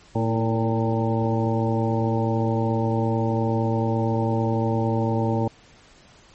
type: harmonic tone with a mistuned harmonic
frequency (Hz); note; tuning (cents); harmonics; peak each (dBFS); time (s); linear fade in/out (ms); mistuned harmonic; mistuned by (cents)
113.6; A#2; -44; 1 / 2 / 3 / 4 / 5 / 7 / 8; -23 / -26 / -28 / -29 / -30 / -31 / -32; 0.15-5.48; 5; 3; -46
effects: pink hiss -52 dBFS RMS until 6.34 s + MP3 32 kbps